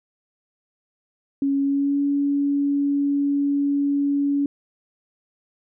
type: tone with pitch glide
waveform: sine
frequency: 277.2 to 283.2 Hz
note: C#4 to C#4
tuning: 0 to +37 cents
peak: -18 dBFS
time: 1.42-4.46 s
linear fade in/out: 2 ms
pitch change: +37 cents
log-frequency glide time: 1.61-2 s
effects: none